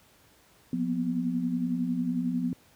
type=tone cluster; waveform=sine; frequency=177.9 / 237.4 / 248.4 Hz; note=F3 / A#3 / B3; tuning=+32 / +32 / +10 cents; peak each=-31 / -35 / -28 dBFS; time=0.73-2.53 s; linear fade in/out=2 ms; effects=pink hiss -60 dBFS RMS until 2.75 s + high-pass 60 Hz 12 dB/octave